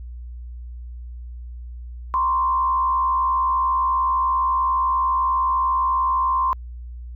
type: tone with frequency modulation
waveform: sine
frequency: 1046.5 Hz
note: C6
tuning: in tune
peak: -17 dBFS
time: 2.14-6.53 s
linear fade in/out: 0 ms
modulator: 71.5 Hz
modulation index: 0.64
effects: added 60 Hz sine -32 dBFS peak until 7.15 s